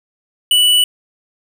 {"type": "tone with hard clipping", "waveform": "sine", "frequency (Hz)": 2960, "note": "F#7", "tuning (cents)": 0, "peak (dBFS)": -10, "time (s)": [0.51, 0.84], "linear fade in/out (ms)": 2, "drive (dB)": 13, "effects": []}